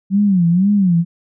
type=tone with vibrato; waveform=sine; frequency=186.4 Hz; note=F#3; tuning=13 cents sharp; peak=-10 dBFS; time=0.1-1.05 s; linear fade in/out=50 ms; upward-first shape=sine; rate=2 Hz; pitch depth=180 cents each way; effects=none